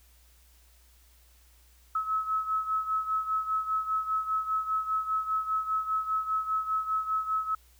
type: beating tone pair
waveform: sine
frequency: 1290 / 1295 Hz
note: E6 / E6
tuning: -38 / -31 cents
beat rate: 5 Hz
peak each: -28 / -33 dBFS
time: 1.95-7.55 s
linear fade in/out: 5 ms
effects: added 60 Hz sine -58 dBFS peak until 7.79 s + white hiss -63 dBFS RMS until 7.79 s